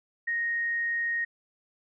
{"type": "tone", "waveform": "sine", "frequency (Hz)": 1866, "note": "A#6", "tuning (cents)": 1, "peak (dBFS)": -26, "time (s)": [0.27, 1.25], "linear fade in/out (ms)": 10, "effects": []}